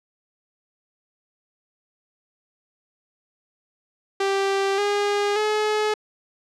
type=tone with pitch steps; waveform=sawtooth; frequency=392 / 408.6 / 426 Hz; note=G4 / G#4 / G#4; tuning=0 / -28 / +44 cents; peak=-16 dBFS; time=4.2-5.94 s; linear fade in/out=5 ms; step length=580 ms; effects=low-pass 6000 Hz 12 dB/octave